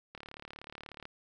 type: click train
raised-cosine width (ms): 0.3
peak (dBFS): -29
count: 34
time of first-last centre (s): 0.15-1.054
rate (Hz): 36.5
effects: none